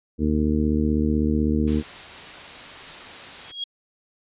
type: harmonic tone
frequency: 76 Hz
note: D#2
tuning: 40 cents flat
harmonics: 1 / 2 / 3 / 4 / 5 / 6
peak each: -24 / -29 / -22 / -25 / -32 / -31 dBFS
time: 0.18-1.83 s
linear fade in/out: 50 ms
type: noise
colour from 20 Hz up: white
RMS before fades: -38 dBFS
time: 1.67-3.52 s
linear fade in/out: 10 ms
type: tone with exponential growth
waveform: sine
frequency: 3287 Hz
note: G#7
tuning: 19 cents flat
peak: -23 dBFS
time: 3.38-3.64 s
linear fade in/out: 5 ms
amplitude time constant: 56 ms
effects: resampled to 8000 Hz